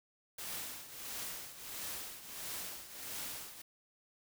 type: noise with tremolo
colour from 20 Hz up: white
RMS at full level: -41 dBFS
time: 0.38-3.62 s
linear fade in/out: 5 ms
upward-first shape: triangle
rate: 1.5 Hz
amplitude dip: 75%
effects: none